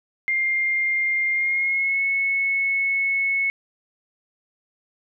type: tone with pitch glide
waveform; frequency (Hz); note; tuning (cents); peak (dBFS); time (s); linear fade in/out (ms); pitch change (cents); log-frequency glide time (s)
sine; 2110 to 2198; C7 to C#7; +14 to -15; -19; 0.28-3.5; 0; +71; 1.32-2.02
effects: none